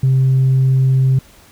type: tone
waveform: sine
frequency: 131.9 Hz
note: C3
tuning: 14 cents sharp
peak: -8 dBFS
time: 0.03-1.19 s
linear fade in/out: 5 ms
effects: tanh soft clip ceiling -7 dBFS + pink hiss -46 dBFS RMS until 1.51 s